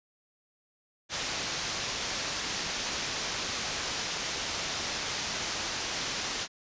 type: low-pass noise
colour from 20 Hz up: white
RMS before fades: -34 dBFS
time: 1.09-6.48 s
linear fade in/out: 50 ms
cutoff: 6700 Hz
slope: 48 dB/octave
effects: resampled to 16000 Hz